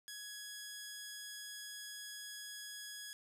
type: tone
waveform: 10% pulse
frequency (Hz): 1672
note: G#6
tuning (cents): +11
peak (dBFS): -37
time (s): 0.08-3.13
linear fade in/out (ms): 0
effects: none